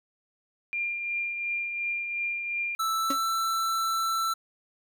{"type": "tone with tremolo", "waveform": "sine", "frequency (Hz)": 2395, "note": "D7", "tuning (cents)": 33, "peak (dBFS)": -26, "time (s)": [0.73, 2.75], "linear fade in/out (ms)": 0, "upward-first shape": "triangle", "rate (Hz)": 2.8, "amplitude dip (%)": 45}
{"type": "tone with pitch glide", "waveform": "square", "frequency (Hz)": [1318.5, 1333.8], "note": ["E6", "E6"], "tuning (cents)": [0, 20], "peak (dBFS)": -26, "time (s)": [2.79, 4.34], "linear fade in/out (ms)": 10, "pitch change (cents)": 20, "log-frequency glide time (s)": [2.96, 3.26]}
{"type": "tone with exponential decay", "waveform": "35% pulse", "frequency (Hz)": 277.2, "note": "C#4", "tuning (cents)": 0, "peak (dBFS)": -24, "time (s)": [3.1, 3.2], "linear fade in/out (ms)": 5, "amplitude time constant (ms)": 21}
{"effects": []}